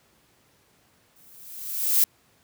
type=noise with exponential growth; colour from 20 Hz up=violet; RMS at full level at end=-17 dBFS; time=1.16-2.04 s; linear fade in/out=2 ms; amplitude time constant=190 ms; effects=pink hiss -62 dBFS RMS until 2.43 s + high-pass 80 Hz 12 dB/octave